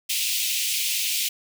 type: high-pass noise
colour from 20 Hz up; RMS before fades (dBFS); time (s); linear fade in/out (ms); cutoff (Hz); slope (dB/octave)
pink; -25; 0.09-1.29; 10; 2400; 48
effects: none